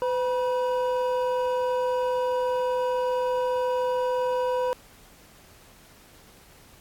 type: tone pair together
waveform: triangle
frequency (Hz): 506 / 968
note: B4 / B5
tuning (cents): +42 / -35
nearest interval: major seventh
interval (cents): 1123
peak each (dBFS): -22 / -27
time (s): 0.02-4.73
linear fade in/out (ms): 0
effects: pink hiss -53 dBFS RMS until 6.8 s + AAC 64 kbps